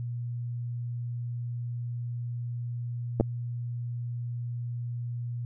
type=clicks; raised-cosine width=2 ms; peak=-10 dBFS; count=2; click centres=3.2 / 3.209 s; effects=added 120 Hz sine -31 dBFS peak until 5.45 s